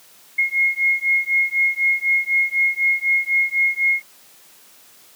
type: beating tone pair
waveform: sine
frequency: 2152 / 2156 Hz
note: C7 / C#7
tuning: +48 / -49 cents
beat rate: 4 Hz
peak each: -19 dBFS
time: 0.38-4.02 s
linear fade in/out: 10 ms
effects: white hiss -49 dBFS RMS until 5.15 s + high-pass 150 Hz 12 dB/octave